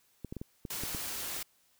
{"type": "clicks", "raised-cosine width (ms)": 3, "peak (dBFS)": -26, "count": 7, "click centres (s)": [0.247, 0.325, 0.367, 0.415, 0.652, 0.836, 0.948]}
{"type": "noise", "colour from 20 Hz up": "white", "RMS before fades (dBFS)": -38, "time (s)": [0.7, 1.43], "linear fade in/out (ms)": 5}
{"effects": ["white hiss -69 dBFS RMS until 1.79 s"]}